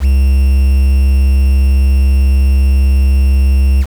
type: tone with quantisation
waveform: triangle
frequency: 67.1 Hz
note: C2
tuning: 44 cents sharp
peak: -4 dBFS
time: 0-3.86 s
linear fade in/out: 50 ms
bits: 5
effects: none